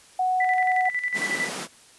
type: tone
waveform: sine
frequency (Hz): 740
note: F#5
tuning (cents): 0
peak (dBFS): -20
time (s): 0.19-0.89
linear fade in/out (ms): 5
type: tone with tremolo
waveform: sine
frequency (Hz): 1982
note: B6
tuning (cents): +6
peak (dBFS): -22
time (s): 0.4-1.49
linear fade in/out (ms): 5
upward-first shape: square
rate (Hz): 11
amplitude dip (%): 65
type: high-pass noise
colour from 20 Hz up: pink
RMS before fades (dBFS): -32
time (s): 1.13-1.68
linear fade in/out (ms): 50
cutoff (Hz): 160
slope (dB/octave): 48
effects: white hiss -52 dBFS RMS until 1.98 s + resampled to 24000 Hz